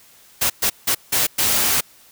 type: noise bursts at uneven times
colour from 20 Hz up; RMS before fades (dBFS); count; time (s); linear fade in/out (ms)
white; -18; 5; 0.41-0.5 / 0.62-0.7 / 0.87-0.95 / 1.12-1.27 / 1.38-1.81; 10
effects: white hiss -50 dBFS RMS until 2.11 s